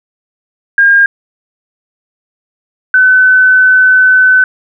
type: tone pair in turn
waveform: sine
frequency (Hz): 1614 / 1512.5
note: G#6 / F#6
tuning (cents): -50 / +38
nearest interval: minor second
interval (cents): 112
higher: first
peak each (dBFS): -3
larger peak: neither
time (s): 0.78-1.06 / 2.94-4.44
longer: second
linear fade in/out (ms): 2
effects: none